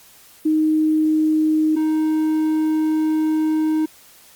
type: tone pair in turn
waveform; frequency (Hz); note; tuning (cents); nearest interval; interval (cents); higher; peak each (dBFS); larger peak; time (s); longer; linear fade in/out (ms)
sine / triangle; 311.3 / 312.4; D#4 / D#4; +1 / +7; unison; 6; second; -14; neither; 0.45-1.76 / 1.76-3.86; second; 10
effects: white hiss -48 dBFS RMS until 4.35 s + Opus 48 kbps